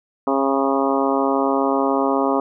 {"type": "harmonic tone with a mistuned harmonic", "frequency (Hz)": 136.4, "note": "C#3", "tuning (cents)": -28, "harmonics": [2, 3, 4, 5, 6, 7, 8, 9], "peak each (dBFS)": [-21, -23, -24, -25, -26, -26, -27, -28], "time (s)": [0.27, 2.4], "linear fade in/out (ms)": 2, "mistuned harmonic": 7, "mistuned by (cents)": 20, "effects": []}